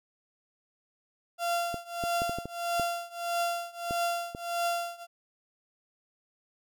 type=tone with tremolo; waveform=35% pulse; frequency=689 Hz; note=F5; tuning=24 cents flat; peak=-24 dBFS; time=1.38-5.07 s; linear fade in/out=50 ms; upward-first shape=triangle; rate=1.6 Hz; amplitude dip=95%
type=clicks; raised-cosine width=2 ms; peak=-22 dBFS; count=9; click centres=1.743 / 2.038 / 2.219 / 2.295 / 2.386 / 2.456 / 2.797 / 3.909 / 4.349 s
effects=none